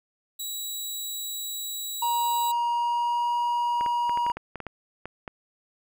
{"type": "tone", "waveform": "15% pulse", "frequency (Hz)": 3890, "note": "B7", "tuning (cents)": -27, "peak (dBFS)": -24, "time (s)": [0.39, 2.52], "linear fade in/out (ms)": 10}
{"type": "tone with pitch glide", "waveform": "triangle", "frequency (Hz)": [948, 955.7], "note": ["A#5", "A#5"], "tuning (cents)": [29, 43], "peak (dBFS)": -21, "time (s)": [2.02, 4.32], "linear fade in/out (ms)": 5, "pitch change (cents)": 14, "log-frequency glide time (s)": [2.7, 3.34]}
{"type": "clicks", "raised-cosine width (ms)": 0.5, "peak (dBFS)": -20, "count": 12, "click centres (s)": [3.81, 3.862, 4.095, 4.174, 4.265, 4.3, 4.37, 4.557, 4.603, 4.667, 5.056, 5.278]}
{"effects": []}